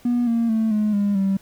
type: tone with pitch steps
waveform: triangle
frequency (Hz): 242 / 231.6 / 221.7 / 212.1 / 203 / 194.31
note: B3 / A#3 / A3 / G#3 / G#3 / G3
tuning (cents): -35 / -11 / +13 / +37 / -39 / -15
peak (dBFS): -14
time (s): 0.05-1.37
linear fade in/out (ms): 5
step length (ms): 220
effects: tanh soft clip ceiling -13 dBFS + pink hiss -52 dBFS RMS until 1.41 s